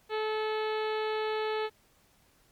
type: harmonic tone with a mistuned harmonic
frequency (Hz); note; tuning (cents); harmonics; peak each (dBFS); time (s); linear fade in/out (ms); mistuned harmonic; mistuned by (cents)
432.7; A4; -29; 1 / 2 / 3 / 4 / 5 / 6 / 7 / 8 / 9 / 10; -30 / -36 / -40 / -42 / -44 / -46 / -47 / -48 / -49 / -50; 0.09-1.7; 50; 5; +20
effects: pink hiss -65 dBFS RMS until 2.51 s + MP3 96 kbps